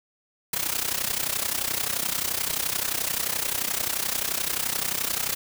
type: noise with amplitude modulation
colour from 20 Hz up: white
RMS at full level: -24 dBFS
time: 0.53-5.35 s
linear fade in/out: 5 ms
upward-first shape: sine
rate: 31.5 Hz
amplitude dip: 80%
effects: none